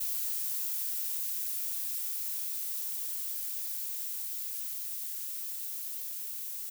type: noise with level ramp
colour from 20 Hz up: violet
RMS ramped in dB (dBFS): -33 to -39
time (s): 0-6.7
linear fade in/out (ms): 10
effects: none